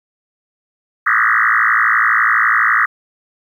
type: tone with frequency modulation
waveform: sine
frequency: 1568 Hz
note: G6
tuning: in tune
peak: -10 dBFS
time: 1.06-2.86 s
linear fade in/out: 10 ms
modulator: 56 Hz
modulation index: 7.1
effects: 8-bit